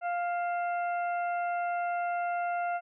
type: harmonic tone with a mistuned harmonic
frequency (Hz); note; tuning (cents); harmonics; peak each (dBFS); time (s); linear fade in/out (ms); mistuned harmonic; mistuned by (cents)
700; F5; +4; 1 / 2 / 3 / 4; -29 / -37 / -45 / -48; 0.01-2.81; 50; 4; -66
effects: none